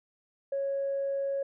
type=tone; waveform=sine; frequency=552 Hz; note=C#5; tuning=7 cents flat; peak=-27 dBFS; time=0.52-1.43 s; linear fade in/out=5 ms; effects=tanh soft clip ceiling -24 dBFS